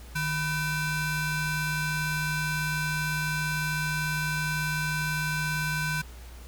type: ring-modulated tone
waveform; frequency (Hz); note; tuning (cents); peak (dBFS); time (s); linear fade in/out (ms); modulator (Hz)
35% pulse; 838; G#5; +15; -22; 0.15-6.02; 10; 685
effects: added 60 Hz sine -42 dBFS peak until 6.47 s + pink hiss -51 dBFS RMS until 6.47 s